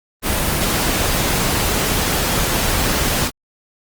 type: noise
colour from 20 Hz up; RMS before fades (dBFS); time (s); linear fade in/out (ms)
pink; -18; 0.22-3.31; 50
effects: Opus 24 kbps